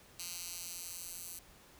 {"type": "tone with high-pass filter sweep", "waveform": "10% pulse", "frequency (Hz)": 174.61, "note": "F3", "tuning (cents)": 0, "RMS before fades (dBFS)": -45, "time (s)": [0.19, 1.39], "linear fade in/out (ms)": 5, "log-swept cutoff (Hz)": [4800, 8600], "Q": 0.87, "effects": ["pink hiss -60 dBFS RMS until 1.79 s"]}